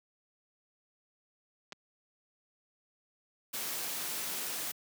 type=clicks; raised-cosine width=0.2 ms; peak=-26 / -28 dBFS; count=2; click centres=1.723 / 1.728 s
type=noise; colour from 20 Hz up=white; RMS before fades=-37 dBFS; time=3.53-4.72 s; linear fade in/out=10 ms
effects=high-pass 150 Hz 12 dB/octave